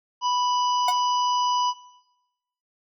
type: harmonic tone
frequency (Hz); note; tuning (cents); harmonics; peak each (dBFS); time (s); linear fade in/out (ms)
987.8; B5; 0; 1 / 3 / 5 / 6; -21 / -31 / -35 / -37; 0.21-1.74; 50
type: tone with exponential decay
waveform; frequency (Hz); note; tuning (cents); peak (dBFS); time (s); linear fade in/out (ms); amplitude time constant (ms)
45% pulse; 733; F#5; -16; -19; 0.88-0.96; 5; 16
effects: noise-tail reverb RT60 1.0 s tail -18 dB re dry